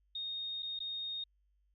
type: tone with dropouts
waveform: sine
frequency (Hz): 3706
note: A#7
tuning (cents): -11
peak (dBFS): -37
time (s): 0.15-1.24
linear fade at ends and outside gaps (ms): 5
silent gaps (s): 0.624-0.628 / 0.791-0.802
effects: added 50 Hz sine -70 dBFS peak until 1.74 s